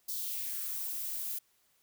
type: noise with high-pass filter sweep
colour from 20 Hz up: violet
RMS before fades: -37 dBFS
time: 0.08-1.39 s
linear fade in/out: 10 ms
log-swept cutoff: 4800 to 220 Hz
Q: 2.3
effects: white hiss -71 dBFS RMS until 1.82 s